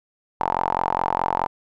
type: tone with band-pass filter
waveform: sawtooth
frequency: 44.76 Hz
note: F1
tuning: 43 cents sharp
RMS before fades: -23 dBFS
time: 0.4-1.47 s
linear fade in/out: 10 ms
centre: 890 Hz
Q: 7
effects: none